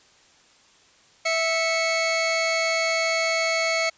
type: tone pair together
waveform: sawtooth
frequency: 656.1 / 2207 Hz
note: E5 / C#7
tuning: -8 / -8 cents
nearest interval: octave + major sixth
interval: 2100 cents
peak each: -20 dBFS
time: 1.25-3.9 s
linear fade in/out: 10 ms
effects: white hiss -56 dBFS RMS until 3.97 s + resampled to 16000 Hz